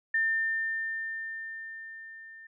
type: tone with level ramp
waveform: sine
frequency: 1800 Hz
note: A6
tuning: 39 cents sharp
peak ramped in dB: -23 to -46 dBFS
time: 0.14-2.47 s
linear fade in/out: 5 ms
effects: none